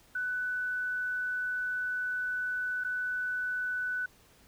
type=tone with dropouts; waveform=sine; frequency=1493 Hz; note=F#6; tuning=15 cents sharp; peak=-30 dBFS; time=0.15-4.06 s; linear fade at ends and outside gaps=5 ms; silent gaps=2.839-2.846 s; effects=pink hiss -61 dBFS RMS until 4.47 s